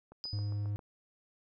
click train, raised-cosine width 1 ms, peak -38 dBFS, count 6, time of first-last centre 0.12-0.792 s, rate 7.44 Hz
sine tone with exponential decay, 4978 Hz, D#8, in tune, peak -35 dBFS, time 0.24-0.7 s, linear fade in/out 0 ms, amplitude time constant 100 ms
triangle tone, 102.9 Hz, G#2, 16 cents flat, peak -30 dBFS, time 0.33-0.76 s, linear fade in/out 0 ms
effects none

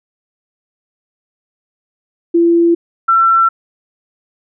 sine tone pair in turn, 339.1 / 1346.6 Hz, E4 / E6, +49 / +36 cents, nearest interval 2 octaves, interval 2387 cents, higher second, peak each -7 dBFS, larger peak neither, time 2.34-2.75 / 3.08-3.49 s, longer neither, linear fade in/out 10 ms, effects none

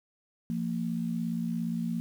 sine tone pair together, 172.32 / 229.6 Hz, F3 / A#3, -23 / -26 cents, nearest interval perfect fourth, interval 497 cents, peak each -32 / -31 dBFS, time 0.5-2 s, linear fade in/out 0 ms, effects 9-bit

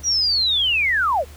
sine linear sweep, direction down, 5870 to 443 Hz, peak -16 dBFS, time 0.03-1.25 s, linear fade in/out 50 ms, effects added 74 Hz sine -38 dBFS peak until 1.36 s + pink hiss -46 dBFS RMS until 1.36 s

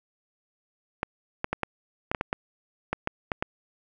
clicks, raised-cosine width 0.5 ms, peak -11 dBFS, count 12, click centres 1.031 / 1.444 / 1.53 / 1.633 / 2.115 / 2.148 / 2.211 / 2.329 / 2.93 / 3.074 / 3.318 / 3.425 s, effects none

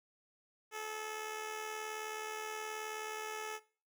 10% pulse tone with amplitude modulation, 432.5 Hz, A4, 30 cents flat, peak -30 dBFS, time 0.71-3.6 s, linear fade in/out 50 ms, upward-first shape sine, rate 78.9 Hz, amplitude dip 45%, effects noise-tail reverb RT60 0.4 s tail -18 dB re dry

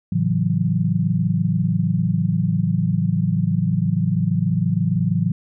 sine chord, F# minor seventh, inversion first, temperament equal, 110 / 138.59 / 164.81 / 185 Hz, A2 / C#3 / E3 / F#3, 0 / 0 / 0 / 0 cents, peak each -23 / -25 / -20 / -22 dBFS, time 0.12-5.32 s, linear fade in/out 5 ms, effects none

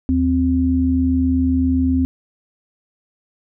sine tone pair together, 77.78 / 260.9 Hz, D#2 / C4, 0 / -5 cents, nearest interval octave + major sixth, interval 2095 cents, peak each -19 / -15 dBFS, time 0.09-2.05 s, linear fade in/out 0 ms, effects none

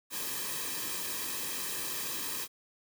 white noise with comb filter, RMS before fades -36 dBFS, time 0.1-2.48 s, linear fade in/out 50 ms, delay 1.4 ms, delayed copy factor -0.7, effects none

